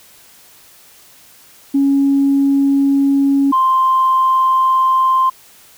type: tone pair in turn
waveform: sine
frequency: 277.1 / 1046.2 Hz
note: C#4 / C6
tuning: -1 / -1 cents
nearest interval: octave + major seventh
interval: 2300 cents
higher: second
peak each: -9 dBFS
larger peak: neither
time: 1.74-3.52 / 3.52-5.3 s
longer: neither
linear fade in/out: 10 ms
effects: tanh soft clip ceiling -5 dBFS + white hiss -45 dBFS RMS until 5.77 s